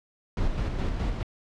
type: noise with tremolo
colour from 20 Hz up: brown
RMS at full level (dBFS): -26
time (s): 0.37-1.23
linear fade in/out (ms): 2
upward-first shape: square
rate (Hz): 4.8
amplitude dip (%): 35
effects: low-pass 5000 Hz 12 dB/octave